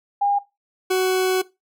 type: tone pair in turn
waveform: sine / 40% pulse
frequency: 809 / 372.9 Hz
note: G#5 / F#4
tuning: -46 / +14 cents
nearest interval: octave + minor second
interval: 1340 cents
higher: first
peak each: -16 dBFS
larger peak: neither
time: 0.21-0.39 / 0.9-1.42 s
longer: second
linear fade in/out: 10 ms
effects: noise-tail reverb RT60 0.2 s tail -17 dB re dry